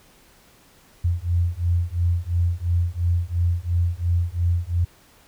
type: beating tone pair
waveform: sine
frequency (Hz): 85.3 / 88.2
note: F2 / F2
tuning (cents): -40 / +18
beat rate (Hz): 2.9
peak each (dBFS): -22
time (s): 1.04-4.85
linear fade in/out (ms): 10
effects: pink hiss -54 dBFS RMS until 5.27 s